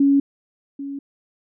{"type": "tone with echo", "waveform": "sine", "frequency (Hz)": 278.9, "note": "C#4", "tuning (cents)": 11, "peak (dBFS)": -12, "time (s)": [0, 0.2], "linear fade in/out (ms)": 5, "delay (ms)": 790, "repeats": 1, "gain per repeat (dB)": -15, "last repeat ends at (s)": 0.99, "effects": []}